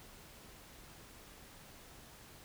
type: silence
effects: pink hiss -56 dBFS RMS until 2.44 s

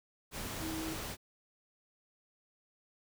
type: tone in noise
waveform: sine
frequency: 320 Hz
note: D#4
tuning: 49 cents sharp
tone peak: -38 dBFS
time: 0.59-0.96 s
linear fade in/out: 50 ms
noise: pink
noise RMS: -41 dBFS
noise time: 0.31-1.17 s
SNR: 0 dB
effects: none

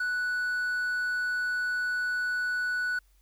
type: tone with quantisation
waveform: triangle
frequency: 1480 Hz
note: F#6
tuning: in tune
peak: -25 dBFS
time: 0-2.99 s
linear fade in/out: 5 ms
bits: 9
effects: added 47 Hz sine -60 dBFS peak until 3.21 s + white hiss -70 dBFS RMS until 3.21 s

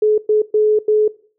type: tone bursts at uneven times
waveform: sine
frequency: 426.8 Hz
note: G#4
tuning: 47 cents sharp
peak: -10 dBFS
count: 4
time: 0.02-0.18 / 0.29-0.42 / 0.54-0.79 / 0.88-1.08 s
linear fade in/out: 5 ms
effects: noise-tail reverb RT60 0.5 s tail -20 dB re dry

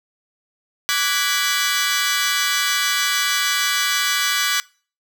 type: chord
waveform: 15% pulse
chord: G# half-diminished seventh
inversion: second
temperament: equal with one note detuned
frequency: 1161.8 / 1480 / 1661.2 / 1975.5 Hz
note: D6 / F#6 / G#6 / B6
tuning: -19 / 0 / 0 / 0 cents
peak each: -17 dBFS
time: 0.89-4.6 s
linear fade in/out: 0 ms
effects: noise-tail reverb RT60 0.4 s tail -23 dB re dry

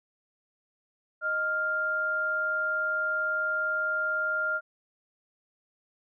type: tone pair together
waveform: sine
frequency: 622.3 / 1398.9 Hz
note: D#5 / F6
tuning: 0 / +2 cents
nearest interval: octave + major second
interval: 1402 cents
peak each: -35 / -26 dBFS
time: 1.21-4.61 s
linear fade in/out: 50 ms
effects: none

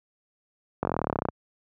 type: slowing click train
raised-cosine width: 1 ms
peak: -11 dBFS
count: 18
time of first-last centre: 0.83-1.287 s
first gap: 21 ms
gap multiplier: 1.03
effects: high-pass 80 Hz 12 dB/octave

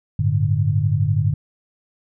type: chord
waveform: sine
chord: G suspended second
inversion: none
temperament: equal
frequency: 98 / 110 / 146.83 Hz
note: G2 / A2 / D3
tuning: 0 / 0 / 0 cents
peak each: -20 dBFS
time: 0.19-1.34 s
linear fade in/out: 5 ms
effects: none

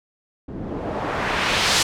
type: noise with low-pass filter sweep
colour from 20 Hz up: white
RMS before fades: -23 dBFS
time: 0.48-1.83 s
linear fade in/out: 5 ms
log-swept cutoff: 240 to 6200 Hz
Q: 0.95
effects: none

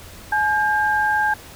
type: tone pair together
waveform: sine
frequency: 848 / 1600.8 Hz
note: G#5 / G6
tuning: +36 / +36 cents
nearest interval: major seventh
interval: 1100 cents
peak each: -19 / -19 dBFS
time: 0.32-1.34 s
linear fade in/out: 5 ms
effects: added 84 Hz sine -46 dBFS peak until 1.55 s + pink hiss -41 dBFS RMS until 1.55 s

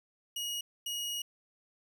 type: tone bursts at uneven times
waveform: sawtooth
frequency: 2889 Hz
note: F#7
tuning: 42 cents flat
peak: -31 dBFS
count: 2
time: 0.36-0.61 / 0.86-1.22 s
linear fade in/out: 5 ms
effects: none

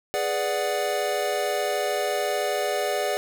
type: chord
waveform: square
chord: G# half-diminished seventh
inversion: none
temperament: equal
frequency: 415.3 / 493.9 / 587.3 / 740 Hz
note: G#4 / B4 / D5 / F#5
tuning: 0 / 0 / 0 / 0 cents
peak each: -30 / -33 / -28 / -30 dBFS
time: 0.14-3.17 s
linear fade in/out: 0 ms
effects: 10-bit

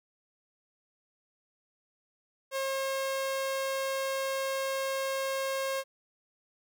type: tone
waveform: sawtooth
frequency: 538 Hz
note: C5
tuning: 48 cents sharp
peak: -26 dBFS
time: 2.51-5.84 s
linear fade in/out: 50 ms
effects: none

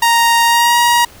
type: tone with pitch glide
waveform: sawtooth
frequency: 932.3 to 951.3 Hz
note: A#5 to A#5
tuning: 0 to +35 cents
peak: -5 dBFS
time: 0.02-1.05 s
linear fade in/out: 5 ms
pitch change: +35 cents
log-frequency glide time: 0.45-0.76 s
effects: pink hiss -40 dBFS RMS until 1.2 s

